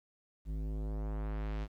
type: tone with low-pass filter sweep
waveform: square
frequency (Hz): 52.6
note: G#1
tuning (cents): +23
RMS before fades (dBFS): -37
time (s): 0.45-1.68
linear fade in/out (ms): 50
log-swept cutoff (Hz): 210 to 4400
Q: 0.8
effects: 11-bit